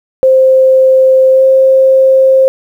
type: tone with pitch glide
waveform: sine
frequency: 524 to 529.2 Hz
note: C5 to C5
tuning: +2 to +20 cents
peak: -3 dBFS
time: 0.23-2.48 s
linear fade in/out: 0 ms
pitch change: +18 cents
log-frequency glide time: 1.32-1.43 s
effects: 7-bit